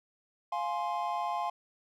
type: chord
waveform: triangle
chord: F minor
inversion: none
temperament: just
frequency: 698.5 / 838.1 / 1047.7 Hz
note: F5 / Ab5 / C6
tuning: 0 / +16 / +2 cents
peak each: -33 dBFS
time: 0.52-1.5 s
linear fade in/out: 5 ms
effects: none